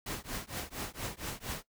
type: noise with tremolo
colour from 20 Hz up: pink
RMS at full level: -36 dBFS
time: 0.06-1.63 s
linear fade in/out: 5 ms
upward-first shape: triangle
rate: 4.3 Hz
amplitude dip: 100%
effects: noise-tail reverb RT60 0.1 s tail -17 dB re dry